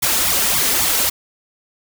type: noise with flanger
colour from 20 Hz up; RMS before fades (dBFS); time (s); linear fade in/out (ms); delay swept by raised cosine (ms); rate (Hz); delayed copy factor
white; -17; 0.02-1.1; 10; 0.87 to 4.57; 3.7; +1
effects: none